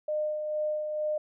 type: tone with tremolo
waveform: sine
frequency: 608 Hz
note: D#5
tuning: 40 cents flat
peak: -26 dBFS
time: 0.08-1.18 s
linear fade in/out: 5 ms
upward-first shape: sine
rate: 2.2 Hz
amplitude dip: 40%
effects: none